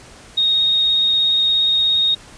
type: tone with vibrato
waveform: sine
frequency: 3729 Hz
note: A#7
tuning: in tune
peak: -13 dBFS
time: 0.37-2.15 s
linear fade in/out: 10 ms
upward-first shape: square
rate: 17 Hz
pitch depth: 9 cents each way
effects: pink hiss -42 dBFS RMS until 2.37 s + resampled to 22050 Hz